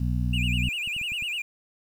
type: harmonic tone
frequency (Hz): 61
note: B1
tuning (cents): -21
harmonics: 1 / 2 / 3 / 4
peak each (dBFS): -26 / -27 / -31 / -34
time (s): 0-0.69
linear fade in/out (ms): 5
type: tone with vibrato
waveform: triangle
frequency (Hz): 2637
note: E7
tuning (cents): 0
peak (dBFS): -26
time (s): 0.33-1.42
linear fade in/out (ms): 5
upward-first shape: sine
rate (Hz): 10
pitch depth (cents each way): 180
type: clicks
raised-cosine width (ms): 5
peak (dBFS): -31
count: 5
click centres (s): 0.875 / 0.965 / 1.014 / 1.12 / 1.224
effects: 9-bit